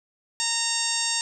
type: harmonic tone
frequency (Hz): 922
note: A#5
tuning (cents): -19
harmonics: 1 / 2 / 3 / 4 / 5 / 6 / 7 / 8 / 9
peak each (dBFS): -35 / -34 / -34 / -32 / -31 / -30 / -33 / -31 / -31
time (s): 0.4-1.21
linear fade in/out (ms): 0
effects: none